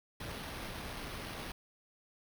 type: noise with sample-and-hold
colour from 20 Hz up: pink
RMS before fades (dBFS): -43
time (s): 0.2-1.52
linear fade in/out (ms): 5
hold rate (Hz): 7350
effects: none